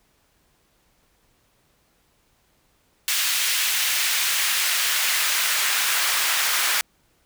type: noise with high-pass filter sweep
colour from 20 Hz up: pink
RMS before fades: -22 dBFS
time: 3.08-6.81 s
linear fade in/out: 0 ms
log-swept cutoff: 2400 to 1400 Hz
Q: 1
effects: pink hiss -64 dBFS RMS until 7.25 s